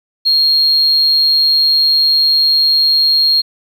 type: tone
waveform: sine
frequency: 4250 Hz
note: C8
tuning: 26 cents sharp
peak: -7 dBFS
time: 0.25-3.42 s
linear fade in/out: 20 ms
effects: tanh soft clip ceiling -5 dBFS + 8-bit